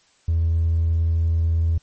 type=tone with hard clipping; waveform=sine; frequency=82.41 Hz; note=E2; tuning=in tune; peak=-17 dBFS; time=0.28-1.78 s; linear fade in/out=5 ms; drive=1 dB; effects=white hiss -59 dBFS RMS until 1.82 s + MP3 32 kbps